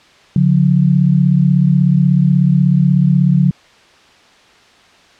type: tone pair together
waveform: sine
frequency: 142.9 / 179.3 Hz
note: D3 / F3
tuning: -47 / +46 cents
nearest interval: major third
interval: 393 cents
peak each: -11 dBFS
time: 0.36-3.51 s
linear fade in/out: 2 ms
effects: white hiss -46 dBFS RMS until 5.19 s + low-pass 4000 Hz 12 dB/octave